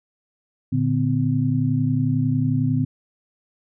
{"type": "tone cluster", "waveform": "sine", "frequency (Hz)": [115.8, 146.9, 255.4], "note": ["A#2", "D3", "C4"], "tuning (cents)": [-11, 1, -42], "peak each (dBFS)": -22, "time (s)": [0.72, 2.85], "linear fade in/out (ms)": 10, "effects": []}